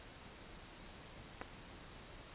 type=clicks; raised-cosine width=0.5 ms; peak=-27 / -30 dBFS; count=2; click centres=1.414 / 1.418 s; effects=pink hiss -54 dBFS RMS until 2.34 s + resampled to 8000 Hz